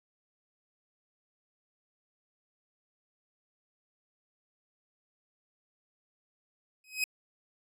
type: tone with exponential growth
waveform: sawtooth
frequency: 2530 Hz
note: D#7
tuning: 28 cents sharp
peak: -21 dBFS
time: 6.84-7.04 s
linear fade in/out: 2 ms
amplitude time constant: 43 ms
effects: resampled to 32000 Hz